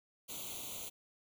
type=noise with comb filter; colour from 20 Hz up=white; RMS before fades=-44 dBFS; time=0.28-0.9 s; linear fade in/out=20 ms; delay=0.29 ms; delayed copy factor=+0.95; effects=none